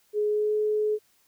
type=tone with pitch glide; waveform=sine; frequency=420 to 425.4 Hz; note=G#4 to G#4; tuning=+19 to +42 cents; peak=-22 dBFS; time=0.13-0.99 s; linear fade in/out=50 ms; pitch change=+23 cents; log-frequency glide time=0.28-0.55 s; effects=white hiss -65 dBFS RMS until 1.27 s